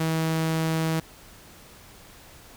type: tone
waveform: sawtooth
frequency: 161 Hz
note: E3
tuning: 41 cents flat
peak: -19 dBFS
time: 0-1 s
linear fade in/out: 5 ms
effects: pink hiss -49 dBFS RMS until 2.56 s